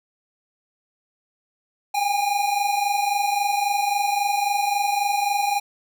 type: tone pair together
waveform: square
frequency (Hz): 794 / 817.7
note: G5 / G#5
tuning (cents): +22 / -27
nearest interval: minor second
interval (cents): 51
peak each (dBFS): -26 / -22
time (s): 1.94-5.6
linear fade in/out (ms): 10
effects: none